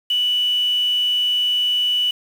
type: tone with quantisation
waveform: sine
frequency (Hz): 2960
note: F#7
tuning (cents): 0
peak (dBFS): -16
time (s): 0.1-2.11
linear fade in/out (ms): 5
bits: 6
effects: none